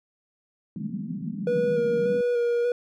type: band-pass noise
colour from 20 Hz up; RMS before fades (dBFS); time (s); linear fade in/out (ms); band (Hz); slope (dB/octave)
white; -32; 0.76-2.21; 2; 160 to 230; 48
type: tone with vibrato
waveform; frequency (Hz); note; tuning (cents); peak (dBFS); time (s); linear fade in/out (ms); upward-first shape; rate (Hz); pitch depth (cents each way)
triangle; 480.6; B4; -47; -19; 1.47-2.72; 2; square; 1.7; 18
effects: none